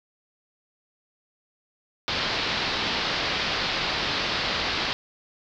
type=low-pass noise; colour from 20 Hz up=white; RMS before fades=-27 dBFS; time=2.08-4.93 s; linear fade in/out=0 ms; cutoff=4800 Hz; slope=48 dB/octave; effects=none